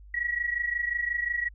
sine tone pair together, 1914.4 / 1940 Hz, A#6 / B6, +46 / -31 cents, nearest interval unison, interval 23 cents, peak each -28 / -31 dBFS, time 0.14-1.49 s, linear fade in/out 5 ms, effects added 50 Hz sine -46 dBFS peak until 1.54 s

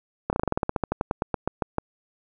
slowing click train, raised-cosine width 1 ms, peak -9 dBFS, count 20, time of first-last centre 0.3-1.784 s, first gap 29 ms, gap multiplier 1.1, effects none

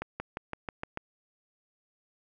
accelerating click train, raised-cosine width 0.5 ms, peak -19 dBFS, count 7, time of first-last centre 0.02-0.974 s, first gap 180 ms, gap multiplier 0.95, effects none

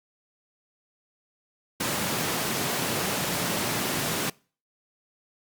pink high-pass noise, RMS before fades -28 dBFS, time 1.8-4.3 s, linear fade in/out 5 ms, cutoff 120 Hz, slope 24 dB/octave, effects noise-tail reverb RT60 0.4 s tail -25 dB re dry + Opus 48 kbps

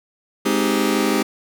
sawtooth chord, Ab major seventh, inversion none, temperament just, 207.7 / 259.6 / 311.5 / 389.3 Hz, Ab3 / C4 / Eb4 / G4, 0 / -13 / +2 / -12 cents, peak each -18 dBFS, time 0.45-1.23 s, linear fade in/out 10 ms, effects none

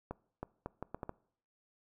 accelerating click train, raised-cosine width 1 ms, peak -25 dBFS, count 7, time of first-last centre 0.11-1.094 s, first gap 320 ms, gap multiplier 0.72, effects noise-tail reverb RT60 0.6 s tail -22 dB re dry

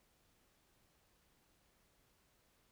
silence, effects pink hiss -74 dBFS RMS until 2.71 s

